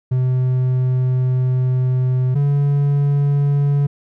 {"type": "tone pair in turn", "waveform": "triangle", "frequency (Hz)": [127.8, 142.58], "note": ["C3", "C#3"], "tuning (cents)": [-40, 49], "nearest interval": "major second", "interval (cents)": 189, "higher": "second", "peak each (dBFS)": [-12, -11], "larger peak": "second", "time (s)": [[0.11, 2.35], [2.35, 3.87]], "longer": "first", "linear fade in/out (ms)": 10, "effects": []}